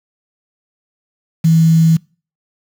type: tone with quantisation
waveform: sine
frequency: 162.6 Hz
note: E3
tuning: 23 cents flat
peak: -7 dBFS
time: 1.44-1.97 s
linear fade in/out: 10 ms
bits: 5
effects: noise-tail reverb RT60 0.4 s tail -26 dB re dry